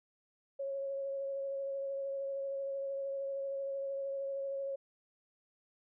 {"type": "tone with vibrato", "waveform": "sine", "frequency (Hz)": 549, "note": "C#5", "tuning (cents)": -17, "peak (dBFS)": -35, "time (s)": [0.59, 4.76], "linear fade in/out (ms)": 10, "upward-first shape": "sine", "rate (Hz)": 13, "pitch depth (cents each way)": 15, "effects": []}